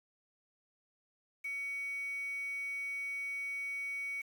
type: tone with quantisation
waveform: sine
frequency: 2250 Hz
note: C#7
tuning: 25 cents sharp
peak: -36 dBFS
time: 1.44-4.22 s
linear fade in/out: 10 ms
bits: 9
effects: none